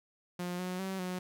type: tone with pitch steps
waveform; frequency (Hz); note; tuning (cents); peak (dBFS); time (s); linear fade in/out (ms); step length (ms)
sawtooth; 177.8 / 182.3 / 190.9 / 182.3; F3 / F#3 / G3 / F#3; +31 / -25 / -46 / -25; -31; 0.39-1.19; 5; 200
effects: none